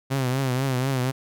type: tone with vibrato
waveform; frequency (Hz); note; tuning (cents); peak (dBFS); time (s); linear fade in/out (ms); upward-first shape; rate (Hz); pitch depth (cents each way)
sawtooth; 130.81; C3; 0; -18; 0.1-1.12; 20; triangle; 4.1; 100
effects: none